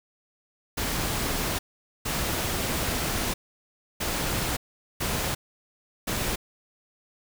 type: noise bursts at uneven times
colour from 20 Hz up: pink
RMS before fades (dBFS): -28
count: 5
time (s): 0.77-1.59 / 2.05-3.34 / 4-4.57 / 5-5.35 / 6.07-6.36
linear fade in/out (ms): 10
effects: none